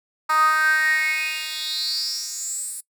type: tone with high-pass filter sweep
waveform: 10% pulse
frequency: 311.3 Hz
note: D#4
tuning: 1 cent sharp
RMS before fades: -23 dBFS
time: 0.29-2.81 s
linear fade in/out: 10 ms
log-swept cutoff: 1100 to 9600 Hz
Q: 8
effects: noise-tail reverb RT60 0.1 s tail -22 dB re dry

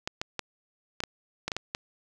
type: clicks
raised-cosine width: 0.2 ms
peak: -13 dBFS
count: 9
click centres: 0.075 / 0.215 / 0.393 / 1.004 / 1.037 / 1.48 / 1.518 / 1.566 / 1.749 s
effects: none

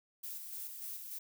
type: noise with tremolo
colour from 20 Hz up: violet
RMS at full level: -43 dBFS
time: 0.23-1.19 s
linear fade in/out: 10 ms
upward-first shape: square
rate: 3.4 Hz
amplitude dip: 35%
effects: none

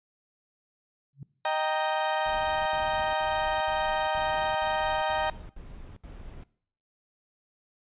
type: tone with exponential growth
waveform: sine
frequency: 138.59 Hz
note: C#3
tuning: in tune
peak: -34 dBFS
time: 1.13-1.23 s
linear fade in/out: 2 ms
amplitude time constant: 20 ms
type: chord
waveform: 35% pulse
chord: Eb major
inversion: none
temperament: equal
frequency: 622.3 / 784 / 932.3 Hz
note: Eb5 / G5 / Bb5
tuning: 0 / 0 / 0 cents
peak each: -28 dBFS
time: 1.45-5.3 s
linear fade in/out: 2 ms
type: noise bursts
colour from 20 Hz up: brown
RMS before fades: -43 dBFS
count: 9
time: 2.26-6.436 s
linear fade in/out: 0 ms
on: 400 ms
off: 72 ms
effects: noise-tail reverb RT60 0.6 s tail -21 dB re dry + resampled to 8000 Hz

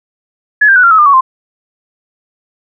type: tone with pitch steps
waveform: sine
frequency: 1700 / 1586.2 / 1479.9 / 1380.8 / 1288.4 / 1202.1 / 1121.6 / 1046.5 Hz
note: G#6 / G6 / F#6 / F6 / E6 / D6 / C#6 / C6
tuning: +40 / +20 / 0 / -20 / -40 / +40 / +20 / 0 cents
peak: -3 dBFS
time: 0.61-1.21 s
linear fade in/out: 10 ms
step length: 75 ms
effects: none

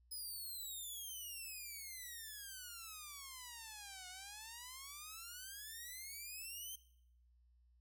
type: exponential two-way sweep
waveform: 5% pulse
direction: down then up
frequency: 5100 to 724 to 3157 Hz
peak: -38 dBFS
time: 0.11-6.76 s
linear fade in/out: 10 ms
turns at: 4.08 s
effects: noise-tail reverb RT60 0.7 s tail -18 dB re dry + added 60 Hz sine -67 dBFS peak until 7.8 s

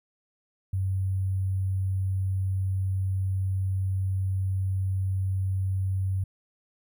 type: tone with sample-and-hold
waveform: sine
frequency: 95.2 Hz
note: F#2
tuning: 50 cents sharp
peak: -24 dBFS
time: 0.73-6.24 s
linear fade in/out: 5 ms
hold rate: 11025 Hz
effects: none

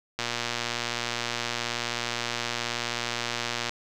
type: click train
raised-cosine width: 0.2 ms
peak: -11 dBFS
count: 418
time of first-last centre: 0.19-3.694 s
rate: 119 Hz
effects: none

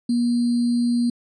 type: tone with sample-and-hold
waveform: sine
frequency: 239.3 Hz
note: A#3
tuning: 46 cents sharp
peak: -17 dBFS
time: 0.09-1.1 s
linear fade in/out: 5 ms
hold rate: 4410 Hz
effects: resampled to 22050 Hz

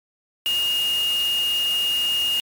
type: tone in noise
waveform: sine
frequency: 2846 Hz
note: F7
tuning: 32 cents sharp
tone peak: -19 dBFS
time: 0.46-2.4 s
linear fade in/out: 0 ms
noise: white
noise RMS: -33 dBFS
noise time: 0.46-2.4 s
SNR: +11 dB
effects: MP3 96 kbps

